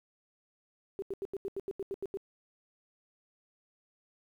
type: tone bursts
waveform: sine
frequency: 392 Hz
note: G4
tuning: in tune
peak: -33 dBFS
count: 11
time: 0.99-2.172 s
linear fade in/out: 0 ms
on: 32 ms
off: 83 ms
effects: 11-bit